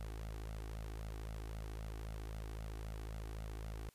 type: tone with flanger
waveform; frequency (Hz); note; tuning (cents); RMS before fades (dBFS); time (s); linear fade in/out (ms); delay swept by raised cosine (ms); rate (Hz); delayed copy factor
sawtooth; 53.9; A1; -35; -45; 0-3.89; 0; 1.4 to 2.7; 3.8; +0.65
effects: white hiss -70 dBFS RMS until 3.94 s + resampled to 32000 Hz